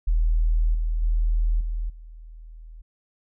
sine tone with level steps, 40.09 Hz, E1, 47 cents flat, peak -17 / -21 / -18 / -24 / -39 dBFS, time 0.07-2.82 s, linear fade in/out 10 ms, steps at 0.74 / 1.02 / 1.6 / 1.89 s, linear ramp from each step 10 ms, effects none

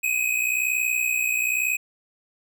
square tone pair together, 2489 / 2550 Hz, D#7 / D#7, 0 / +42 cents, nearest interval unison, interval 42 cents, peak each -25 dBFS, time 0.03-1.77 s, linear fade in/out 10 ms, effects none

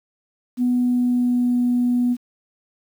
sine tone with pitch glide, 246.9 to 244.8 Hz, B3 to B3, 0 to -15 cents, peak -15 dBFS, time 0.57-2.17 s, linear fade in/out 50 ms, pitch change -15 cents, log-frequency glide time 0.75-1.61 s, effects tanh soft clip ceiling -11 dBFS + 8-bit

